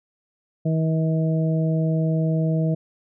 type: harmonic tone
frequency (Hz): 160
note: D#3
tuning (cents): +49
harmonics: 1 / 2 / 3 / 4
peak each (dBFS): -19 / -29 / -31 / -30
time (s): 0.65-2.75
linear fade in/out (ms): 10
effects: none